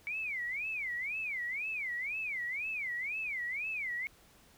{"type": "tone with vibrato", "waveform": "sine", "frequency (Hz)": 2239, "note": "C#7", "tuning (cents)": 17, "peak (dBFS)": -34, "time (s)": [0.07, 4.07], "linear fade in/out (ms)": 0, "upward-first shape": "sine", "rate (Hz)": 2, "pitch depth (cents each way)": 280, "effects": ["pink hiss -62 dBFS RMS until 4.57 s"]}